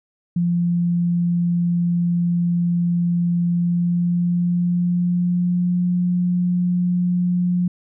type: tone with pitch glide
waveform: sine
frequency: 173.2 to 177.97 Hz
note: F3 to F3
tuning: -14 to +33 cents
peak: -16 dBFS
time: 0.36-7.68 s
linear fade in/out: 5 ms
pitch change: +47 cents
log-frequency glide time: 3.5-5.85 s
effects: none